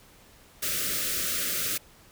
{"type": "band-stop noise", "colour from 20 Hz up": "white", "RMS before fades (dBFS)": -29, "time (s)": [0.62, 1.78], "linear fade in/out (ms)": 10, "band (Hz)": [630, 1200], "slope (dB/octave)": 96, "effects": ["pink hiss -55 dBFS RMS until 2.11 s"]}